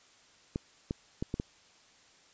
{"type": "clicks", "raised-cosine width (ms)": 3, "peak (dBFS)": -19, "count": 5, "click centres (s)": [0.559, 0.909, 1.225, 1.341, 1.399], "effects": ["white hiss -61 dBFS RMS until 2.33 s", "resampled to 16000 Hz"]}